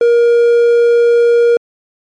triangle tone, 472.2 Hz, A#4, 22 cents sharp, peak -4 dBFS, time 0.01-1.57 s, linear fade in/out 2 ms, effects MP3 48 kbps

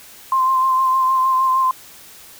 sine tone with vibrato, 1046 Hz, C6, 1 cent flat, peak -13 dBFS, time 0.32-1.71 s, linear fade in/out 2 ms, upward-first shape sine, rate 6.5 Hz, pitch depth 24 cents each way, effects white hiss -42 dBFS RMS until 2.39 s

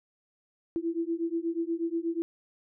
sine beating tone pair, 329.6 / 337.9 Hz, E4 / E4, 0 / +43 cents, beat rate 8.3 Hz, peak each -31 dBFS, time 0.76-2.22 s, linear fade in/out 0 ms, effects none

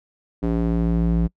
square tone with band-pass filter sweep, 56.7 Hz, A#1, 47 cents flat, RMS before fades -20 dBFS, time 0.42-1.28 s, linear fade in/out 20 ms, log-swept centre 290 to 150 Hz, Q 1.4, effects noise-tail reverb RT60 0.1 s tail -25 dB re dry

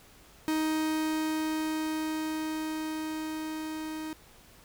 45% pulse tone with level ramp, 313 Hz, D#4, 10 cents sharp, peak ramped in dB -26 to -35 dBFS, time 0.48-4.13 s, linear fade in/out 0 ms, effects pink hiss -56 dBFS RMS until 4.64 s

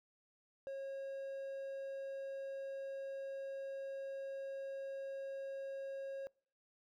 triangle tone, 544 Hz, C#5, 33 cents flat, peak -39 dBFS, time 0.67-6.27 s, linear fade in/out 0 ms, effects noise-tail reverb RT60 0.5 s tail -26 dB re dry

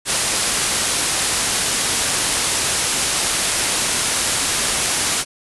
white low-pass noise, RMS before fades -20 dBFS, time 0.05-5.25 s, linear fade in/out 50 ms, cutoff 11000 Hz, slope 96 dB/octave, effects none

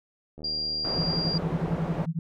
click train, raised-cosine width 2 ms, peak -30 dBFS, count 76, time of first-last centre 0.38-1.355 s, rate 76.9 Hz
sine tone, 4772 Hz, D8, 27 cents sharp, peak -27 dBFS, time 0.44-1.38 s, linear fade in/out 5 ms
white low-pass noise, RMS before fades -33 dBFS, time 0.84-2.06 s, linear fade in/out 10 ms, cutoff 560 Hz, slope 12 dB/octave
sine tone with tremolo, 163.9 Hz, E3, 10 cents flat, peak -23 dBFS, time 0.98-2.19 s, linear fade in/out 2 ms, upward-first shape sine, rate 11 Hz, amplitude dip 100%
effects none

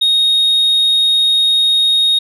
sine tone, 3731 Hz, A#7, 1 cent sharp, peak -7 dBFS, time 0.01-2.19 s, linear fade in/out 10 ms, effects tanh soft clip ceiling -8 dBFS

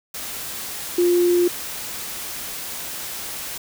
sine tone in noise, 351.5 Hz, F4, 11 cents sharp, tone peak -14 dBFS, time 0.98-1.48 s, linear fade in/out 5 ms, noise white, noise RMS -31 dBFS, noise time 0.14-3.58 s, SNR +14 dB, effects none

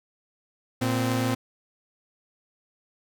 sawtooth tone pair together, 115.7 / 259.1 Hz, A#2 / C4, -13 / -17 cents, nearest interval octave + major second, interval 1396 cents, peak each -22 dBFS, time 0.81-1.35 s, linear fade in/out 10 ms, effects none

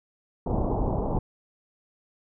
pink low-pass noise, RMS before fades -26 dBFS, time 0.46-1.19 s, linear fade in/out 5 ms, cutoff 950 Hz, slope 48 dB/octave, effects none

